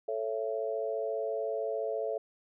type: chord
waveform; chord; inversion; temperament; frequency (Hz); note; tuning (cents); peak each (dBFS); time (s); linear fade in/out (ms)
sine; A major; none; equal with one note detuned; 440 / 554.4 / 669.2; A4 / C#5 / E5; 0 / 0 / +26; -34 / -36 / -35; 0.08-2.18; 5
effects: none